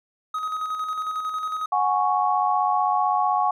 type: tone with tremolo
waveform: triangle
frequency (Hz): 1261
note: D#6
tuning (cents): +23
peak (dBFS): -22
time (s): 0.34-1.66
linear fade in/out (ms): 5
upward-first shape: square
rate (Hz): 11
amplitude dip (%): 40
type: chord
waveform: sine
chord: F# suspended second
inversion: none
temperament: equal with one note detuned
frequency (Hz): 734.9 / 830.6 / 1108.7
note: F#5 / G#5 / C#6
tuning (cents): -12 / 0 / 0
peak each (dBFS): -23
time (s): 1.72-3.51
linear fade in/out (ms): 5
effects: none